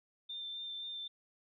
sine tone with vibrato, 3579 Hz, A7, 29 cents sharp, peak -40 dBFS, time 0.29-1.08 s, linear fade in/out 10 ms, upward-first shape sine, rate 3.8 Hz, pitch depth 14 cents each way, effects none

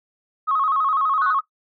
sine tone with vibrato, 1177 Hz, D6, 3 cents sharp, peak -17 dBFS, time 0.47-1.41 s, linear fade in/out 20 ms, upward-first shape square, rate 12 Hz, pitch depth 120 cents each way
sine tone, 1480 Hz, F#6, in tune, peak -21 dBFS, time 1.21-1.33 s, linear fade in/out 10 ms
effects noise-tail reverb RT60 0.1 s tail -17 dB re dry + tanh soft clip ceiling -9 dBFS

